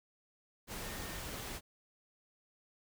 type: tone in noise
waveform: sine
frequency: 1827 Hz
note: A#6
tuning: 35 cents flat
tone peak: -53 dBFS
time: 0.81-1.21 s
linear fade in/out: 50 ms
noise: pink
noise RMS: -43 dBFS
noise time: 0.67-1.61 s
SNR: -13 dB
effects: none